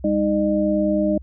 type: tone cluster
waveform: sine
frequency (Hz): 202.1 / 311.5 / 606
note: G#3 / D#4 / D#5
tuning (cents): -47 / +2 / -46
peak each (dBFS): -21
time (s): 0.04-1.18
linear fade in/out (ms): 5
effects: added 66 Hz sine -36 dBFS peak until 1.22 s